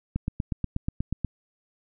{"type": "click train", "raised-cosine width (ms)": 5, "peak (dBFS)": -14, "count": 10, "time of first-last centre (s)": [0.16, 1.247], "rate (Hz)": 8.28, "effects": []}